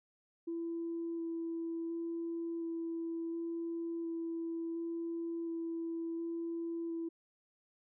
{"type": "tone with vibrato", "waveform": "sine", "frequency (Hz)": 333.3, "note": "E4", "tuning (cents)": 19, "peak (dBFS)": -35, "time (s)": [0.47, 7.09], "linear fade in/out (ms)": 10, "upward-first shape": "square", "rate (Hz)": 0.7, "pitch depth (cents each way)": 8, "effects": ["tanh soft clip ceiling -31 dBFS"]}